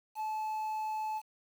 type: tone with quantisation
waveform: triangle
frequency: 866 Hz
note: A5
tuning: 28 cents flat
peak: -31 dBFS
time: 0.15-1.22 s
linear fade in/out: 50 ms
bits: 9
effects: none